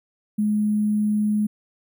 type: tone with sample-and-hold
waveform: sine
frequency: 210.5 Hz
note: G#3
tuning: 24 cents sharp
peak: -18 dBFS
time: 0.38-1.47 s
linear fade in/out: 10 ms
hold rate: 11025 Hz
effects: none

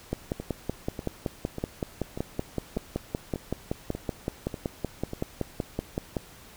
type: two click trains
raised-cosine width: 2 ms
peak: -20 / -14 dBFS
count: 9 / 33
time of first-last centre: 0.4-5.134 / 0.13-6.168 s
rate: 1.69 / 5.3 Hz
effects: pink hiss -50 dBFS RMS until 6.56 s

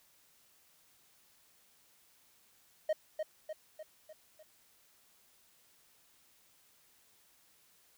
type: tone with echo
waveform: triangle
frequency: 622.3 Hz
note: D#5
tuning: in tune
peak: -26 dBFS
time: 2.89-2.93 s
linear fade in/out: 5 ms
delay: 300 ms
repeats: 5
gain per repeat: -5 dB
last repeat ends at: 4.43 s
effects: white hiss -67 dBFS RMS until 7.97 s

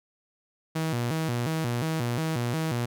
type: tone with vibrato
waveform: sawtooth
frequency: 138.59 Hz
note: C#3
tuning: in tune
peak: -22 dBFS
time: 0.75-2.86 s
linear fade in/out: 10 ms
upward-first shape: square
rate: 2.8 Hz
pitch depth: 250 cents each way
effects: none

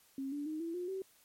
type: tone with pitch steps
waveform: sine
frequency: 270.3 / 289.7 / 310.5 / 332.8 / 356.7 / 382.3 Hz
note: C#4 / D4 / D#4 / E4 / F4 / G4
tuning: -44 / -24 / -3 / +17 / +37 / -43 cents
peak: -36 dBFS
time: 0.18-1.02 s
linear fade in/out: 2 ms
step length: 140 ms
effects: white hiss -66 dBFS RMS until 1.24 s + MP3 64 kbps

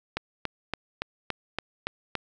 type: click train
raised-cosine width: 0.3 ms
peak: -12 dBFS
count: 8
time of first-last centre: 0.17-2.153 s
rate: 3.53 Hz
effects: none

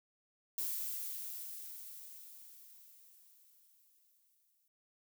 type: noise with exponential decay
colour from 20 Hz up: violet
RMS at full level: -37 dBFS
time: 0.58-4.68 s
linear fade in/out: 2 ms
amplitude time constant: 890 ms
effects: none

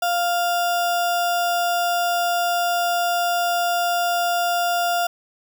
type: tone with sample-and-hold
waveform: sine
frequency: 698.5 Hz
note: F5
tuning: in tune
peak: -18 dBFS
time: 0.02-5.07 s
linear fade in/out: 5 ms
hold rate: 2100 Hz
effects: none

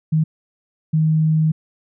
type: tone bursts at uneven times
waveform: sine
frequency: 157.2 Hz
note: D#3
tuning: 18 cents sharp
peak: -13 dBFS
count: 2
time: 0.12-0.24 / 0.93-1.52 s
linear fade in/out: 10 ms
effects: none

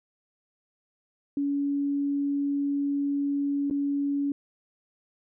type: tone with dropouts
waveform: sine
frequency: 282.9 Hz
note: C#4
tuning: 35 cents sharp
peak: -24 dBFS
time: 1.37-4.32 s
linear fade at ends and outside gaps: 2 ms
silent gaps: 3.7-3.709 s
effects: none

